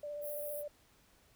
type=tone with vibrato; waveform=sine; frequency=587.3 Hz; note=D5; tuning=in tune; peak=-39 dBFS; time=0.03-0.68 s; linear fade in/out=5 ms; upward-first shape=triangle; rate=15 Hz; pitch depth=21 cents each way
type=high-pass noise; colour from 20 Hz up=white; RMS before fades=-45 dBFS; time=0.21-0.64 s; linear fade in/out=50 ms; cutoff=9800 Hz; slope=96 dB/octave
effects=pink hiss -67 dBFS RMS until 1.35 s